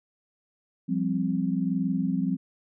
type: chord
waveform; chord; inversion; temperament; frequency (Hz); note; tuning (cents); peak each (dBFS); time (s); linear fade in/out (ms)
sine; F suspended second; none; equal; 174.61 / 196 / 261.6; F3 / G3 / C4; 0 / 0 / 0; -28; 0.88-2.37; 20
effects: none